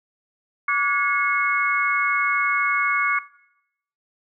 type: tone cluster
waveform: sine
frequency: 1152 / 1440 / 1669 / 2184 Hz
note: D6 / F#6 / G#6 / C#7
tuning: -34 / -47 / +8 / -26 cents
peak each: -22 / -26 / -30 / -22 dBFS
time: 0.68-3.19 s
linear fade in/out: 5 ms
effects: noise-tail reverb RT60 0.8 s tail -20 dB re dry